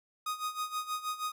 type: tone with tremolo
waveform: 45% pulse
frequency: 1244.5 Hz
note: D#6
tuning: in tune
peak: -31 dBFS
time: 0.26-1.32 s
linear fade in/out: 5 ms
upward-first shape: sine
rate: 6.3 Hz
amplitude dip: 80%
effects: none